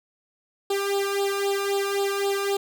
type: tone with flanger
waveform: sawtooth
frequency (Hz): 397.6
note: G4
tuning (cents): +25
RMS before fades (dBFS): -25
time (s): 0.7-2.57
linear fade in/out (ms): 5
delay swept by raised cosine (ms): 0.24 to 0.81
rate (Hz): 3.8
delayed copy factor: +0.95
effects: none